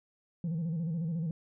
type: tone with vibrato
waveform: sine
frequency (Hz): 164.81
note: E3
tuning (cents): 0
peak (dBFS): -28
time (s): 0.44-1.31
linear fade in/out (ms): 2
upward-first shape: square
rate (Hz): 14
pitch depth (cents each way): 84
effects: tanh soft clip ceiling -29 dBFS